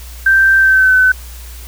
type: tone with pitch glide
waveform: sine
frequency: 1566 to 1514.4 Hz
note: G6 to F#6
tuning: -2 to +40 cents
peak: -6 dBFS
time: 0.26-1.12 s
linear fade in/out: 5 ms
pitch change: -58 cents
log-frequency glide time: 0.58-0.95 s
effects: added 60 Hz sine -29 dBFS peak until 1.67 s + white hiss -37 dBFS RMS until 1.67 s